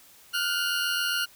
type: tone pair together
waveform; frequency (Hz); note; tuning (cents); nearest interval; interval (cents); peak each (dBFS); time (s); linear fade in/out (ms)
20% pulse; 1412.6 / 1500; F6 / F#6; +19 / +23; minor second; 104; -21 / -27; 0.33-1.26; 20
effects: white hiss -54 dBFS RMS until 1.35 s